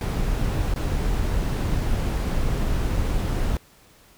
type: noise with dropouts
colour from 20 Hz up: brown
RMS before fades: -23 dBFS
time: 0.01-3.57 s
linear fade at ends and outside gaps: 1 ms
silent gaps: 0.739-0.76 s
effects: pink hiss -54 dBFS RMS until 4.17 s